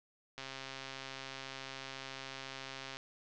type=click train; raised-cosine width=0.2 ms; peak=-26 dBFS; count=348; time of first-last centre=0.38-2.97 s; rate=134 Hz; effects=low-pass 6000 Hz 12 dB/octave